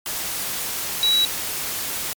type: tone in noise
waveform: sine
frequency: 3900 Hz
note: B7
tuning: 23 cents flat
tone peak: -15 dBFS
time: 1.03-1.25 s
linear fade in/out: 0 ms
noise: white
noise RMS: -27 dBFS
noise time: 0.06-2.13 s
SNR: +9 dB
effects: MP3 96 kbps